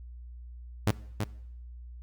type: tone with echo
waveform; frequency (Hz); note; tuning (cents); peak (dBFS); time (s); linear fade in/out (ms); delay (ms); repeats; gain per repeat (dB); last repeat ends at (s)
sawtooth; 105.1; G#2; +21; -18; 0.87-0.91; 0; 330; 1; -6; 1.24
effects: noise-tail reverb RT60 0.8 s tail -21 dB re dry + added 60 Hz sine -42 dBFS peak until 2.02 s